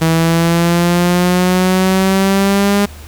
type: exponential sweep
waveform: sawtooth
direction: up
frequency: 161.9 to 203.4 Hz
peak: -6 dBFS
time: 0.01-2.86 s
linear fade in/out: 10 ms
effects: added 75 Hz sine -32 dBFS peak until 3.07 s + pink hiss -38 dBFS RMS until 3.07 s